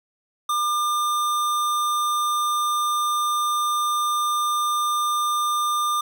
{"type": "tone", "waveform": "square", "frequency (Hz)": 1200, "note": "D6", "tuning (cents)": 37, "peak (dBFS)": -21, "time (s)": [0.49, 6.01], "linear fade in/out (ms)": 5, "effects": []}